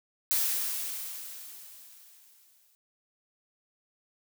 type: noise with exponential decay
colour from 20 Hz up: blue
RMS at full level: -26 dBFS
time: 0.31-2.75 s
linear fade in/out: 0 ms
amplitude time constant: 530 ms
effects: none